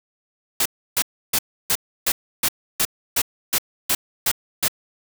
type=noise bursts; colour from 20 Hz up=white; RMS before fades=-19 dBFS; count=12; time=0.6-4.682 s; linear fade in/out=5 ms; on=56 ms; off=310 ms; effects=none